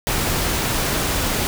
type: noise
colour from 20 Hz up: pink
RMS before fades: -21 dBFS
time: 0.07-1.47 s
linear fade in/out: 0 ms
effects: none